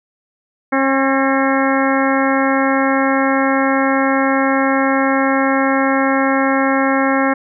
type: harmonic tone with a mistuned harmonic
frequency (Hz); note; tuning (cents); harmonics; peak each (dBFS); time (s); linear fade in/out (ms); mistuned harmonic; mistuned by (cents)
270; C#4; -45; 1 / 2 / 3 / 4 / 5 / 6 / 7 / 8; -16 / -19 / -21 / -22 / -23 / -24 / -24 / -25; 0.72-7.34; 10; 7; -51
effects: none